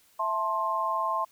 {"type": "chord", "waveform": "sine", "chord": "A minor", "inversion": "second", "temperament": "just", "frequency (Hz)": [660, 880, 1056], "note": ["E5", "A5", "C6"], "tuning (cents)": [2, 0, 16], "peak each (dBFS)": [-33, -32, -27], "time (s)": [0.19, 1.25], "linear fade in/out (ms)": 10, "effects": ["white hiss -62 dBFS RMS until 1.31 s"]}